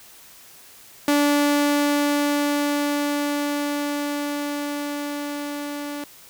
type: tone with level ramp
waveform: sawtooth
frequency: 290 Hz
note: D4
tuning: 22 cents flat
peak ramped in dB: -12 to -25 dBFS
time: 1.08-6.04 s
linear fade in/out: 2 ms
effects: white hiss -47 dBFS RMS until 6.29 s